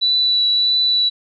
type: tone with vibrato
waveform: sine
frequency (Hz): 3954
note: B7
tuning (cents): +1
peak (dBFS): -13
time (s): 0.01-1.1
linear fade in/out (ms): 20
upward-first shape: triangle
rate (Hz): 1.6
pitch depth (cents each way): 12
effects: none